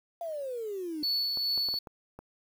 sine exponential sweep, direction down, 696 to 293.7 Hz, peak -33 dBFS, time 0.21-1.03 s, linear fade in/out 2 ms
triangle tone with tremolo, 4435 Hz, C#8, in tune, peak -25 dBFS, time 1.03-1.79 s, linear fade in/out 5 ms, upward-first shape sine, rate 2.4 Hz, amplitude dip 30%
clicks, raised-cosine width 1 ms, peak -30 dBFS, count 6, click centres 1.373 / 1.577 / 1.687 / 1.74 / 1.872 / 2.19 s
effects 9-bit

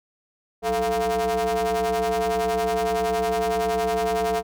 45% pulse ring-modulated tone, 127.2 Hz, C3, 48 cents flat, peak -18 dBFS, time 0.62-4.43 s, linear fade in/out 50 ms, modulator 567 Hz, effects none

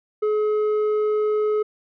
square tone with low-pass filter, 425.1 Hz, G#4, 40 cents sharp, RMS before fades -21 dBFS, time 0.22-1.63 s, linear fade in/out 10 ms, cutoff 860 Hz, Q 2.8, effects none

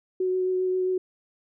sine tone with vibrato, 370 Hz, F#4, in tune, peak -22 dBFS, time 0.2-0.98 s, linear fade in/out 5 ms, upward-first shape triangle, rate 7.5 Hz, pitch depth 13 cents each way, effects none

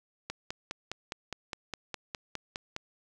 click train, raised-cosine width 0.2 ms, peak -18 dBFS, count 13, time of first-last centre 0.3-2.764 s, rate 4.87 Hz, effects none

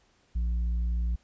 sine tone with tanh clipping, 58.27 Hz, A#1, in tune, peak -26 dBFS, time 0.35-1.16 s, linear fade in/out 10 ms, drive 4 dB, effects pink hiss -66 dBFS RMS until 1.23 s + resampled to 16000 Hz

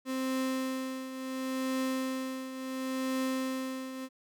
35% pulse tone with tremolo, 261.6 Hz, C4, in tune, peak -27 dBFS, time 0.05-4.09 s, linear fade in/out 50 ms, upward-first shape triangle, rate 0.71 Hz, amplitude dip 70%, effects none

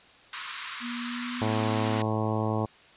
pink high-pass noise, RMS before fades -35 dBFS, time 0.33-2.02 s, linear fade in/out 2 ms, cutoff 990 Hz, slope 96 dB/octave
sine tone with pitch glide, 240 to 252.1 Hz, B3 to B3, -49 to +36 cents, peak -33 dBFS, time 0.8-2.03 s, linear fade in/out 50 ms, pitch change +85 cents, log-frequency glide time 1.04-1.82 s
harmonic tone, 109 Hz, A2, 16 cents flat, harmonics 1 / 2 / 3 / 4 / 5 / 6 / 7 / 8 / 9 / 10, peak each -29 / -32 / -34 / -35 / -36 / -37 / -37 / -38 / -39 / -39 dBFS, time 1.41-2.66 s, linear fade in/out 10 ms
effects white hiss -54 dBFS RMS until 2.96 s + resampled to 8000 Hz

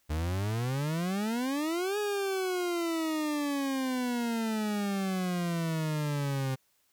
40% pulse exponential two-way sweep, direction up then down, 73.9 to 419.9 to 130.6 Hz, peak -28 dBFS, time 0.09-6.56 s, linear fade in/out 20 ms, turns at 1.98 s, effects white hiss -71 dBFS RMS until 6.92 s

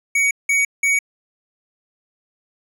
square tone bursts, 2247 Hz, C#7, 23 cents sharp, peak -15 dBFS, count 3, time 0.15-0.99 s, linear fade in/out 5 ms, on 160 ms, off 180 ms, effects low-pass 12000 Hz 12 dB/octave

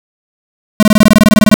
square tone bursts, 213 Hz, G#3, 44 cents sharp, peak -3 dBFS, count 15, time 0.8-1.541 s, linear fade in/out 0 ms, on 27 ms, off 24 ms, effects none

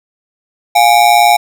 square ring-modulated tone, 766 Hz, G5, 40 cents flat, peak -3 dBFS, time 0.75-1.37 s, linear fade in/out 10 ms, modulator 60.1 Hz, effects none

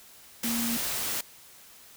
sine tone in noise, 233.1 Hz, A#3, in tune, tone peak -29 dBFS, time 0.44-0.77 s, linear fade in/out 5 ms, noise white, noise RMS -31 dBFS, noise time 0.43-1.21 s, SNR -1 dB, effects white hiss -52 dBFS RMS until 1.96 s

